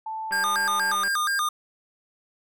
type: tone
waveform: sine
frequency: 880 Hz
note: A5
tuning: in tune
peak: -29 dBFS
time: 0.06-0.95 s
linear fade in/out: 5 ms
type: click train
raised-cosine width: 0.5 ms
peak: -25 dBFS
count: 150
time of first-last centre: 0.31-1.078 s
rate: 194 Hz
type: tone with vibrato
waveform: square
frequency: 1396.9 Hz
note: F6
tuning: in tune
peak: -23 dBFS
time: 0.32-1.49 s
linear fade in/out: 5 ms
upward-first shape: square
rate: 4.2 Hz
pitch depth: 240 cents each way
effects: none